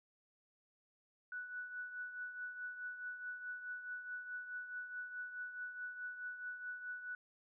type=tone with tremolo; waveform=sine; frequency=1480 Hz; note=F#6; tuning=in tune; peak=-40 dBFS; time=1.32-7.15 s; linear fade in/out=2 ms; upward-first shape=triangle; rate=4.7 Hz; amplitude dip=65%; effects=none